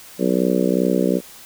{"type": "harmonic tone", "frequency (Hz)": 62.6, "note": "B1", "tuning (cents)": 24, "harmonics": [3, 4, 5, 6, 7, 8, 9], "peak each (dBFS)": [-21, -22, -23, -24, -24, -25, -26], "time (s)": [0.18, 1.21], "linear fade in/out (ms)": 50, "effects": ["white hiss -42 dBFS RMS until 1.45 s"]}